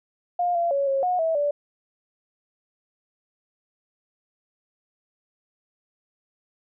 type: tone with pitch steps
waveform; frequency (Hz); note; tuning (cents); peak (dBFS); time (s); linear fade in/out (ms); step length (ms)
sine; 707 / 685 / 558 / 544 / 725 / 650 / 581; F5 / F5 / C#5 / C#5 / F#5 / E5 / D5; +21 / -34 / +11 / -33 / -35 / -24 / -19; -20; 0.39-1.51; 5; 160
effects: none